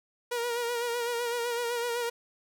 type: tone with vibrato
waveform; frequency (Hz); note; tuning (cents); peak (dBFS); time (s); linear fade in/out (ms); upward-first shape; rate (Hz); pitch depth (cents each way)
sawtooth; 475.8; A#4; +35; -25; 0.31-2.1; 10; sine; 7.9; 42
effects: none